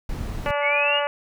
brown noise, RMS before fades -29 dBFS, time 0.09-0.51 s, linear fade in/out 2 ms
harmonic tone, 288.9 Hz, D4, 28 cents flat, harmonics 2 / 3 / 4 / 5 / 6 / 7 / 8 / 9 / 10, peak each -24 / -28 / -30 / -32 / -34 / -35 / -36 / -37 / -38 dBFS, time 0.46-1.07 s, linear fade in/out 0 ms
sine linear sweep, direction up, 2119 to 2960 Hz, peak -20 dBFS, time 0.61-1.02 s, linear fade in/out 50 ms
effects none

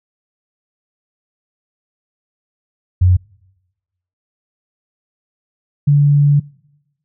sine tone pair in turn, 90.8 / 144.19 Hz, F#2 / D3, -32 / -31 cents, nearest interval minor sixth, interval 801 cents, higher second, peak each -7 dBFS, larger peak neither, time 3.01-3.17 / 5.87-6.4 s, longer second, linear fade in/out 10 ms, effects noise-tail reverb RT60 1.0 s tail -25 dB re dry

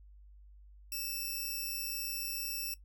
5% pulse tone pair together, 2637 / 5539 Hz, E7 / F8, 0 / -15 cents, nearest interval octave + minor second, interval 1285 cents, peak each -29 / -34 dBFS, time 0.92-2.74 s, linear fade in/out 2 ms, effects noise-tail reverb RT60 0.1 s tail -18 dB re dry + added 50 Hz sine -53 dBFS peak until 2.84 s

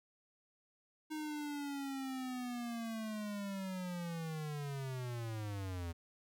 square linear sweep, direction down, 311.1 to 82.6 Hz, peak -40 dBFS, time 1.1-5.93 s, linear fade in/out 20 ms, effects none

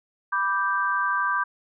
sine chord, G major, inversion first, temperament equal, 987.8 / 1174.7 / 1568 Hz, B5 / D6 / G6, 0 / 0 / 0 cents, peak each -28 / -25 / -25 dBFS, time 0.32-1.44 s, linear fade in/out 10 ms, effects none

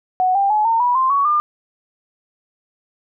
sine tone with pitch steps, 740 / 793.1 / 850 / 911 / 976.4 / 1046.5 / 1121.6 / 1202.1 Hz, F#5 / G5 / G#5 / A#5 / B5 / C6 / C#6 / D6, 0 / +20 / +40 / -40 / -20 / 0 / +20 / +40 cents, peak -13 dBFS, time 0.2-1.4 s, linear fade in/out 0 ms, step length 150 ms, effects none

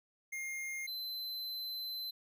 square tone pair in turn, 2125 / 4060 Hz, C7 / B7, +26 / +47 cents, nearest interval major seventh, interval 1121 cents, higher second, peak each -39 / -39 dBFS, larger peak neither, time 0.32-0.87 / 0.87-2.11 s, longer second, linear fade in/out 10 ms, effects none

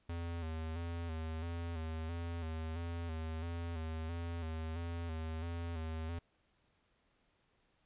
square tone with vibrato, 82.41 Hz, E2, in tune, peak -39 dBFS, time 0.09-6.19 s, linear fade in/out 5 ms, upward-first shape square, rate 1.5 Hz, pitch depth 49 cents each way, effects pink hiss -75 dBFS RMS until 7.85 s + resampled to 8000 Hz

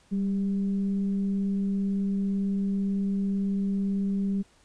sine tone with frequency modulation, 196 Hz, G3, in tune, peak -24 dBFS, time 0.11-4.43 s, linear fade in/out 20 ms, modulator 205 Hz, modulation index 0.25, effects pink hiss -61 dBFS RMS until 4.64 s + resampled to 22050 Hz

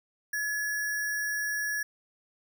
sine tone with sample-and-hold, 1700 Hz, G#6, 40 cents sharp, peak -28 dBFS, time 0.33-1.83 s, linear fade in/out 5 ms, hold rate 7350 Hz, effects none

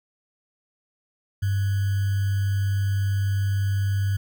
sine tone with sample-and-hold, 98.6 Hz, G2, 11 cents sharp, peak -20 dBFS, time 1.42-4.17 s, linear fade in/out 10 ms, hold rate 1575 Hz, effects none

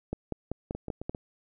two click trains, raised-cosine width 2 ms, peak -18 / -23 dBFS, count 6 / 4, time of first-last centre 0.13-1.095 / 0.75-1.148 s, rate 5.18 / 7.53 Hz, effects none

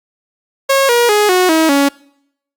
sawtooth tone with pitch steps, 545 / 477.2 / 417.8 / 365.9 / 320.3 / 280.5 Hz, C#5 / A#4 / G#4 / F#4 / E4 / C#4, -29 / +41 / +10 / -19 / -50 / +21 cents, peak -5 dBFS, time 0.69-1.89 s, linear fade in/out 10 ms, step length 200 ms, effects noise-tail reverb RT60 0.7 s tail -23 dB re dry + Opus 48 kbps

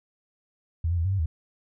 sine tone with pitch steps, 82.4 / 87.4 / 82.7 / 95.5 / 97.9 / 79.3 Hz, E2 / F2 / E2 / G2 / G2 / D#2, 0 / +2 / +6 / -45 / -2 / +33 cents, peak -22 dBFS, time 0.84-1.26 s, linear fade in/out 5 ms, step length 70 ms, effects none

